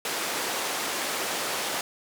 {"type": "band-pass noise", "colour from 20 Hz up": "pink", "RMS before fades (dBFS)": -30, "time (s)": [0.05, 1.81], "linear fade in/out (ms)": 2, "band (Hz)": [420, 13000], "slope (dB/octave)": 12, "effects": []}